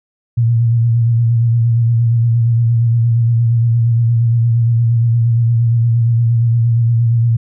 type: tone with vibrato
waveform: sine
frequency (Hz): 116.54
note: A#2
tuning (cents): 0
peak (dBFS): -9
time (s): 0.37-7.37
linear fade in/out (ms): 10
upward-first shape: sine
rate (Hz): 8.6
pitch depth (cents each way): 39
effects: none